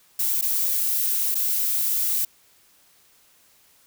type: noise with dropouts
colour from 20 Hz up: violet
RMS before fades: -23 dBFS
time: 0.19-2.25 s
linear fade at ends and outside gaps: 5 ms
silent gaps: 0.413-0.423 / 1.346-1.352 s
effects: white hiss -58 dBFS RMS until 3.86 s